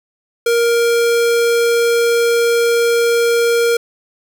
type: tone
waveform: square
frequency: 468.5 Hz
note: A#4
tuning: 9 cents sharp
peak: -12 dBFS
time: 0.46-3.77 s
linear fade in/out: 5 ms
effects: none